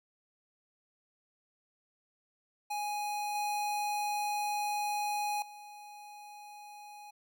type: tone with level steps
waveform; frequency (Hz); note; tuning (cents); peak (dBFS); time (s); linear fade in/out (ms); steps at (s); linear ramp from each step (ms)
square; 830.6; G#5; 0; -34 / -32 / -48; 2.7-7.11; 10; 3.35 / 5.42; 2
effects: none